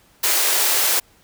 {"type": "high-pass noise", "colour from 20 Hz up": "white", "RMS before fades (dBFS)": -18, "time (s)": [0.23, 1], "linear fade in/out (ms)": 10, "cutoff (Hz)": 330, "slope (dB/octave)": 48, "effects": ["pink hiss -55 dBFS RMS until 1.23 s"]}